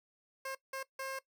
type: tone bursts at uneven times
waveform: 15% pulse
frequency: 534 Hz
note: C5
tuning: 35 cents sharp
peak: -32 dBFS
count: 3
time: 0.45-0.55 / 0.73-0.83 / 0.99-1.19 s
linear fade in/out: 5 ms
effects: noise-tail reverb RT60 0.1 s tail -19 dB re dry